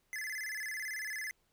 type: tone with vibrato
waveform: square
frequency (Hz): 1880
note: A#6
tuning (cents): +14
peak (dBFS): -38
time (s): 0.13-1.31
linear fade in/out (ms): 0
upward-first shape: square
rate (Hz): 18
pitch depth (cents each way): 150
effects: pink hiss -75 dBFS RMS until 1.52 s